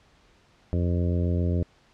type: harmonic tone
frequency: 87.31 Hz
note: F2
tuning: in tune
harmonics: 1 / 2 / 3 / 4 / 5 / 6 / 7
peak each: -23 / -29 / -33 / -35 / -37 / -39 / -40 dBFS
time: 0.73-1.63 s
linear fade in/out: 0 ms
effects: pink hiss -60 dBFS RMS until 1.93 s + low-pass 5000 Hz 12 dB/octave